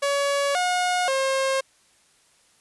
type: tone with pitch steps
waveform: sawtooth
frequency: 564 / 722 / 535 Hz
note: C#5 / F#5 / C5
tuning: +30 / -43 / +38 cents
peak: -17 dBFS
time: 0.02-1.61 s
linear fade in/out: 10 ms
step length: 530 ms
effects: white hiss -60 dBFS RMS until 2.6 s + resampled to 24000 Hz